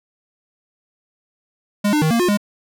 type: tone with pitch steps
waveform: square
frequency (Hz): 205.3 / 300.8 / 157.2 / 232.6 / 357.4 / 205.6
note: G#3 / D4 / D#3 / A#3 / F4 / G#3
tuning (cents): -20 / +42 / +18 / -4 / +40 / -17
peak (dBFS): -15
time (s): 1.84-2.374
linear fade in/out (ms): 10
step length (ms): 89
effects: none